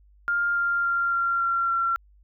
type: tone with pitch steps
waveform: sine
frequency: 1403 / 1394.9 / 1386.9 / 1378.9 / 1371 / 1363.1 Hz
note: F6 / F6 / F6 / F6 / F6 / F6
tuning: +8 / -2 / -12 / -22 / -32 / -42 cents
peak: -21 dBFS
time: 0.28-1.96 s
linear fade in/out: 0 ms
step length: 280 ms
effects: added 50 Hz sine -53 dBFS peak until 2.23 s